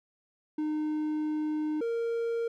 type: tone pair in turn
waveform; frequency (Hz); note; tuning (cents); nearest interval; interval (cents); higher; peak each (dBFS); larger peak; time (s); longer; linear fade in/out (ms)
triangle; 305.9 / 463.7; D#4 / A#4; -29 / -9; perfect fifth; 720; second; -26; neither; 0.58-1.81 / 1.81-2.48; first; 5
effects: none